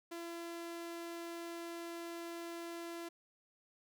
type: tone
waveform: sawtooth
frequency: 338.7 Hz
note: E4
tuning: 47 cents sharp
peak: -39 dBFS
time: 0.11-3.09 s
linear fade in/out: 10 ms
effects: none